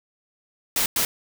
white noise bursts at uneven times, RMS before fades -22 dBFS, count 2, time 0.76-0.86 / 0.96-1.05 s, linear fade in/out 2 ms, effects none

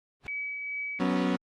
pink noise with exponential growth, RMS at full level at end -37 dBFS, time 0.2-0.27 s, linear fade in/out 1 ms, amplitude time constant 15 ms
sine tone with tremolo, 2281 Hz, C#7, 49 cents sharp, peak -30 dBFS, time 0.28-0.99 s, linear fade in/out 0 ms, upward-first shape triangle, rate 2.4 Hz, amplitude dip 35%
35% pulse chord, F# suspended fourth, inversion none, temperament equal, 185 / 246.9 / 277.2 Hz, F#3 / B3 / C#4, 0 / 0 / 0 cents, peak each -27 / -28 / -27 dBFS, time 0.99-1.37 s, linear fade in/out 20 ms
effects low-pass 4000 Hz 12 dB/octave + Opus 24 kbps

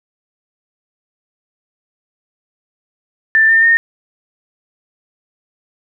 sine tone with pitch steps, 1775 / 1805 / 1835.5 Hz, A6 / A6 / A#6, +15 / +44 / -27 cents, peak -7 dBFS, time 3.35-3.77 s, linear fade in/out 0 ms, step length 140 ms, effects none

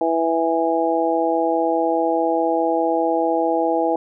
harmonic tone, 164.81 Hz, E3, in tune, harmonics 2 / 3 / 4 / 5, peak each -22 / -22 / -22 / -22 dBFS, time 0.01-3.96 s, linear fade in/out 2 ms, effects none

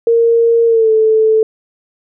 sine tone with pitch glide, 463 to 438.8 Hz, A#4 to A4, -12 to -5 cents, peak -7 dBFS, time 0.07-1.43 s, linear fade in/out 2 ms, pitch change -93 cents, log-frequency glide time 0.66-0.91 s, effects none

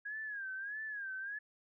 sine tone with vibrato, 1640 Hz, G#6, 22 cents flat, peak -39 dBFS, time 0.05-1.39 s, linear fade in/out 10 ms, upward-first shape sine, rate 1.6 Hz, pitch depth 120 cents each way, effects none

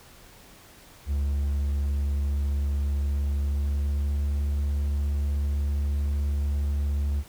triangle tone with pitch glide, 70.8 to 71.62 Hz, C#2 to D2, +37 to -43 cents, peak -21 dBFS, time 1.06-7.24 s, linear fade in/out 50 ms, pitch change +20 cents, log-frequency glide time 3.43-4.17 s, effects pink hiss -51 dBFS RMS until 7.28 s

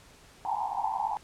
pink band-pass noise, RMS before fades -31 dBFS, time 0.45-1.17 s, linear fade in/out 0 ms, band 770 to 960 Hz, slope 96 dB/octave, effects pink hiss -55 dBFS RMS until 1.23 s + low-pass 10000 Hz 12 dB/octave

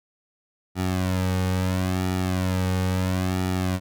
sawtooth tone with flanger, 92.5 Hz, F#2, in tune, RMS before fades -24 dBFS, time 0.75-3.8 s, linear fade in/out 50 ms, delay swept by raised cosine 1.9 to 3 ms, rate 0.74 Hz, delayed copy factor -0.9, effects none

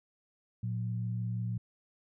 sine tone pair together, 115 / 181.08 Hz, A#2 / F#3, -23 / -37 cents, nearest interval minor sixth, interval 786 cents, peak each -32 / -39 dBFS, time 0.63-1.58 s, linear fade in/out 5 ms, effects none

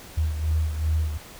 sine beating tone pair, 77.78 / 80.38 Hz, D#2 / E2, 0 / -43 cents, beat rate 2.6 Hz, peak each -22 / -29 dBFS, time 0.17-1.18 s, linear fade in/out 10 ms, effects pink hiss -44 dBFS RMS until 1.39 s

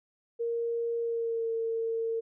sine tone with pitch glide, 466.2 to 454.5 Hz, A#4 to A#4, 0 to -44 cents, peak -28 dBFS, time 0.39-2.21 s, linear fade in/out 20 ms, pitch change -44 cents, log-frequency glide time 1-1.51 s, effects none

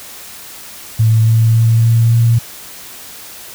sine tone with pitch steps, 111.4 / 112.63 / 113.87 / 115.13 / 116.4 Hz, A2 / A2 / A#2 / A#2 / A#2, +22 / +41 / -40 / -21 / -2 cents, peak -7 dBFS, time 0.99-2.39 s, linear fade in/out 10 ms, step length 280 ms, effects white hiss -33 dBFS RMS until 3.54 s

